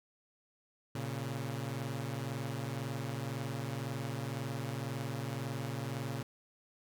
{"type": "tone pair together", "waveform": "sawtooth", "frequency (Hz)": [115.88, 137.8], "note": ["A#2", "C#3"], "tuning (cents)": [-10, -10], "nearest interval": "minor third", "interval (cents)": 300, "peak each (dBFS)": [-35, -35], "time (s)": [0.95, 6.23], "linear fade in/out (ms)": 5, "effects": []}